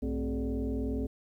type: tone with frequency modulation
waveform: sine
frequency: 101.7 Hz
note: G#2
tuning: 36 cents flat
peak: -29 dBFS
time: 0.02-1.07 s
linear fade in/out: 10 ms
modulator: 162 Hz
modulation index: 2
effects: 11-bit